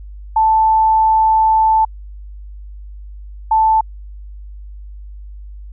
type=tone pair in turn; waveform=sine; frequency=880 / 880 Hz; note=A5 / A5; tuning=0 / 0 cents; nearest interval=unison; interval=0 cents; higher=neither; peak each=-9 dBFS; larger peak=neither; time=0.36-1.85 / 3.51-3.81 s; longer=first; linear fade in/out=5 ms; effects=added 50 Hz sine -30 dBFS peak until 5.72 s